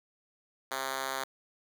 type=tone with high-pass filter; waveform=5% pulse; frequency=133.5 Hz; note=C3; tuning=35 cents sharp; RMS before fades=-35 dBFS; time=0.71-1.24 s; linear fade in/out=5 ms; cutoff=520 Hz; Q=0.57; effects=none